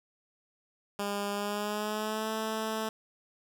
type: tone with pitch glide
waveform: 10% pulse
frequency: 202.6 to 219.7 Hz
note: G#3 to A3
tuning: -43 to -2 cents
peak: -23 dBFS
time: 0.99-2.89 s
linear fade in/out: 2 ms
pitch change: +141 cents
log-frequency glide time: 1.32-2.31 s
effects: none